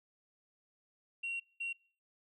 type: tone bursts at uneven times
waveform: sine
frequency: 2745 Hz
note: F7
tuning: 31 cents flat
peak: -34 dBFS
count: 2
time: 1.23-1.4 / 1.6-1.73 s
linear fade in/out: 10 ms
effects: noise-tail reverb RT60 0.5 s tail -26 dB re dry + tanh soft clip ceiling -33 dBFS